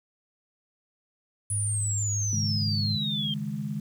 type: exponential sweep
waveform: sine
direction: down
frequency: 9956 to 3145 Hz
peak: -28 dBFS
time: 1.5-3.34 s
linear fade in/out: 2 ms
type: tone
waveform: sine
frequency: 103.2 Hz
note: G#2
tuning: 10 cents flat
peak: -27 dBFS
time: 1.5-2.97 s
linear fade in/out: 20 ms
type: chord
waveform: sine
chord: C# suspended second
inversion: none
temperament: just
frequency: 138.59 / 155.92 / 207.9 Hz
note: C#3 / D#3 / G#3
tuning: 0 / +4 / +2 cents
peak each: -35 / -34 / -32 dBFS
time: 2.33-3.8 s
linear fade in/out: 2 ms
effects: 9-bit